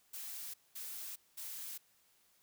blue noise bursts, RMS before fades -45 dBFS, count 3, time 0.13-1.78 s, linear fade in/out 10 ms, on 410 ms, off 210 ms, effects white hiss -71 dBFS RMS until 2.42 s

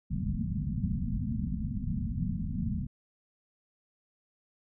white low-pass noise, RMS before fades -32 dBFS, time 0.1-2.87 s, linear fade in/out 20 ms, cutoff 240 Hz, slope 96 dB/octave, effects none

